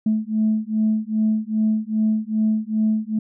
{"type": "beating tone pair", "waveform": "sine", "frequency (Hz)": [216, 218.5], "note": ["A3", "A3"], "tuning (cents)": [-32, -12], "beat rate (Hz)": 2.5, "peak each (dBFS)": [-20, -20], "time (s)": [0.06, 3.19], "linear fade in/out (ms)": 5, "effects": ["tanh soft clip ceiling -11 dBFS"]}